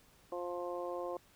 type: harmonic tone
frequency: 176.1 Hz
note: F3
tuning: 15 cents sharp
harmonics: 2 / 3 / 4 / 5 / 6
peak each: -42 / -40 / -45 / -50 / -46 dBFS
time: 0.32-1.17 s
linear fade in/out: 2 ms
effects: pink hiss -65 dBFS RMS until 1.35 s